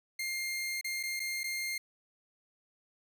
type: tone with dropouts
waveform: sawtooth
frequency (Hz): 2115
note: C7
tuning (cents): +18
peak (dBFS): -30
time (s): 0.19-1.78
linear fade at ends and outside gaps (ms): 5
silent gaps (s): 0.812-0.844 / 1.03-1.034 / 1.196-1.2 / 1.434-1.44
effects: none